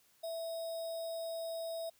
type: tone with sample-and-hold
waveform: sine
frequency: 659.3 Hz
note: E5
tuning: in tune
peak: -37 dBFS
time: 0.23-1.9 s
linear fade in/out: 10 ms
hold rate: 4410 Hz
effects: white hiss -69 dBFS RMS until 1.99 s